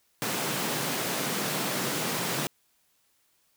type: high-pass noise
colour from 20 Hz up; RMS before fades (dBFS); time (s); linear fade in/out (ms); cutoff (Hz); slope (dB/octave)
pink; -30; 0.22-2.47; 0; 130; 48
effects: white hiss -69 dBFS RMS until 3.56 s